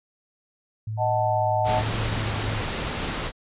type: tone with vibrato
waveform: sine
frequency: 108 Hz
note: A2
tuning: 32 cents flat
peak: -27 dBFS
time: 0.87-2.62 s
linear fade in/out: 5 ms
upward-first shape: sine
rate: 1.1 Hz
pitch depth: 32 cents each way
type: chord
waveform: sine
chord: D# diminished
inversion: none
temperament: equal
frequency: 622.3 / 740 / 880 Hz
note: D#5 / F#5 / A5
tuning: 0 / 0 / 0 cents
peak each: -25 dBFS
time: 0.97-1.83 s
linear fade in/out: 50 ms
type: noise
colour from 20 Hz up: pink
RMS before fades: -28 dBFS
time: 1.64-3.32 s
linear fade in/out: 50 ms
effects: resampled to 8000 Hz